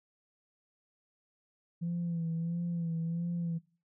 sine tone with vibrato, 168.4 Hz, E3, 37 cents sharp, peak -30 dBFS, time 1.81-3.59 s, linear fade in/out 20 ms, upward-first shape sine, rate 1.5 Hz, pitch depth 45 cents each way, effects noise-tail reverb RT60 0.4 s tail -21 dB re dry + tanh soft clip ceiling -28 dBFS

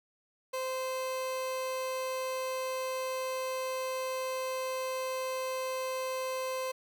30% pulse tone, 519 Hz, C5, 14 cents flat, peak -30 dBFS, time 0.53-6.72 s, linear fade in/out 10 ms, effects none

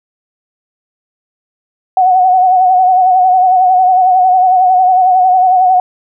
sine tone with vibrato, 740 Hz, F#5, in tune, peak -5 dBFS, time 1.97-5.8 s, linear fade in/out 2 ms, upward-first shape sine, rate 11 Hz, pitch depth 46 cents each way, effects none

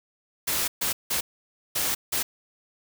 white noise bursts at uneven times, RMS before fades -26 dBFS, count 5, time 0.47-0.68 / 0.81-0.93 / 1.1-1.21 / 1.75-1.95 / 2.12-2.23 s, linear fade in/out 10 ms, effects none

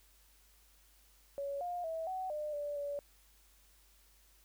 sine tone with pitch steps, 561 / 708 / 649 / 750 / 602 / 583 / 573 Hz, C#5 / F5 / E5 / F#5 / D5 / D5 / D5, +21 / +23 / -27 / +23 / +43 / -13 / -43 cents, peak -36 dBFS, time 1.38-2.99 s, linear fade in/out 0 ms, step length 230 ms, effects added 50 Hz sine -66 dBFS peak until 4.44 s + white hiss -67 dBFS RMS until 4.44 s

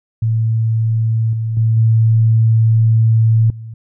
sine tone with level steps, 112.3 Hz, A2, 36 cents sharp, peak -12 / -16 / -10 / -8 / -27 dBFS, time 0.22-3.74 s, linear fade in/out 5 ms, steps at 1.33 / 1.57 / 1.77 / 3.5 s, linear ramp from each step 2 ms, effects none

